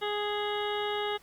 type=harmonic tone; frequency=415.3 Hz; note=G#4; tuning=in tune; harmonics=1 / 2 / 3 / 4 / 5 / 7 / 8 / 9; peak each=-32 / -35 / -39 / -41 / -41 / -40 / -43 / -42 dBFS; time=0.01-1.18 s; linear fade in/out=20 ms; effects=pink hiss -59 dBFS RMS until 1.22 s